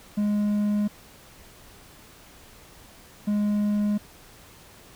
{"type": "tone pair in turn", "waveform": "triangle", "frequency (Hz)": [207.5, 207.5], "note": ["G#3", "G#3"], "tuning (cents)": [-1, -1], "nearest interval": "unison", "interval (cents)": 0, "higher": "neither", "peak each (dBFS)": -19, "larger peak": "neither", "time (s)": [[0.17, 0.88], [3.27, 3.98]], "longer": "neither", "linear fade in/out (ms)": 10, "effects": ["pink hiss -50 dBFS RMS until 4.95 s"]}